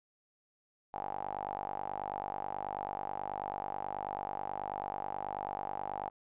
sawtooth tone with band-pass filter, 49.24 Hz, G1, 8 cents sharp, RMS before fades -39 dBFS, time 0.93-6.1 s, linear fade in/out 20 ms, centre 810 Hz, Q 8.5, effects resampled to 8000 Hz

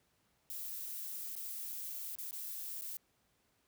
violet noise with dropouts, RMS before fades -43 dBFS, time 0.5-2.97 s, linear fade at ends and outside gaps 0 ms, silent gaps 1.353-1.364 / 2.154-2.186 / 2.31-2.329 / 2.811-2.82 s, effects pink hiss -75 dBFS RMS until 3.67 s + high-pass 60 Hz 12 dB/octave

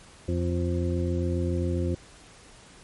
harmonic tone, 87.31 Hz, F2, in tune, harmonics 1 / 2 / 3 / 4 / 6, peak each -26 / -32 / -33 / -31 / -36 dBFS, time 0.28-1.95 s, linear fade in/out 5 ms, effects pink hiss -51 dBFS RMS until 2.83 s + MP3 48 kbps

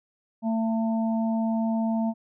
harmonic tone, 224.4 Hz, A3, 34 cents sharp, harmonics 1 / 3 / 4, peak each -23 / -32 / -36 dBFS, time 0.42-2.14 s, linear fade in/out 50 ms, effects none

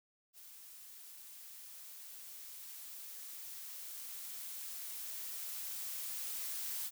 blue noise with level ramp, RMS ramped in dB -55 to -40 dBFS, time 0.33-6.91 s, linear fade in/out 50 ms, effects none

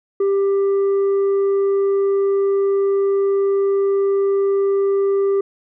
triangle tone with tanh clipping, 394.9 Hz, G4, 13 cents sharp, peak -15 dBFS, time 0.2-5.41 s, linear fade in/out 5 ms, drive 8 dB, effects none

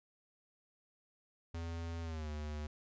square tone with pitch glide, 83.5 to 75.25 Hz, E2 to D2, +23 to +43 cents, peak -40 dBFS, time 1.54-2.67 s, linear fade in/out 5 ms, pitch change -180 cents, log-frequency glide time 2.02-2.3 s, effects resampled to 16000 Hz

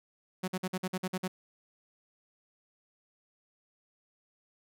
sawtooth tone bursts, 185 Hz, F#3, in tune, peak -27 dBFS, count 9, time 0.43-1.28 s, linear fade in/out 10 ms, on 50 ms, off 50 ms, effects none

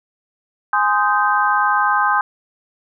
sine chord, Ab major seventh, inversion none, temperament just, 830.6 / 1038.3 / 1245.9 / 1557.4 Hz, Ab5 / C6 / Eb6 / G6, 0 / -14 / +2 / -12 cents, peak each -19 dBFS, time 0.73-2.21 s, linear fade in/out 2 ms, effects none

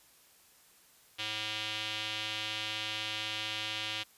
square tone with band-pass filter, 107.9 Hz, A2, 33 cents flat, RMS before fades -37 dBFS, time 1.18-4.04 s, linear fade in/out 20 ms, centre 3200 Hz, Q 3, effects white hiss -62 dBFS RMS until 4.17 s + resampled to 32000 Hz

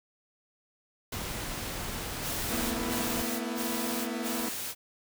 pink noise, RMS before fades -36 dBFS, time 1.12-3.22 s, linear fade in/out 5 ms
white noise bursts, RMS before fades -36 dBFS, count 4, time 2.21-4.75 s, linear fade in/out 50 ms, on 530 ms, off 140 ms
sawtooth chord, A suspended second, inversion none, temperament equal with one note detuned, 225.3 / 246.9 / 329.6 Hz, A3 / B3 / E4, +41 / 0 / 0 cents, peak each -32 / -31 / -34 dBFS, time 2.5-4.49 s, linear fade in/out 5 ms
effects none

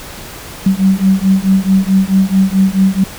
sine beating tone pair, 189.5 / 194.1 Hz, F#3 / G3, +42 / -17 cents, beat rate 4.6 Hz, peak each -11 dBFS, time 0.66-3.04 s, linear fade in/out 5 ms, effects pink hiss -30 dBFS RMS until 3.18 s

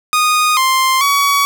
sawtooth tone with pitch steps, 1236 / 1050 / 1129 Hz, D#6 / C6 / C#6, -12 / +6 / +31 cents, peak -7 dBFS, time 0.13-1.45 s, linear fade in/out 0 ms, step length 440 ms, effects none

